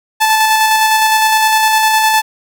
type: tone with tremolo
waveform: sawtooth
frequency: 874 Hz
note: A5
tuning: 12 cents flat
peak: -4 dBFS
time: 0.2-2.22 s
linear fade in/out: 20 ms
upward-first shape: square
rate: 9.8 Hz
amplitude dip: 25%
effects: none